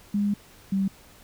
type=tone pair in turn; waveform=sine; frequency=204 / 194.11 Hz; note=G#3 / G3; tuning=-31 / -17 cents; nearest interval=minor second; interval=86 cents; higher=first; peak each=-21 dBFS; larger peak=neither; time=0.14-0.34 / 0.72-0.88 s; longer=first; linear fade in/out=5 ms; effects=pink hiss -52 dBFS RMS until 1.23 s